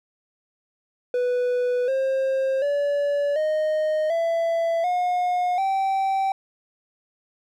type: tone with pitch steps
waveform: triangle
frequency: 493.9 / 532.4 / 573.9 / 618.7 / 666.9 / 718.9 / 775 Hz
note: B4 / C5 / D5 / D#5 / E5 / F5 / G5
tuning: 0 / +30 / -40 / -10 / +20 / +50 / -20 cents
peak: -18 dBFS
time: 1.14-6.32 s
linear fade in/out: 2 ms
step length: 740 ms
effects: none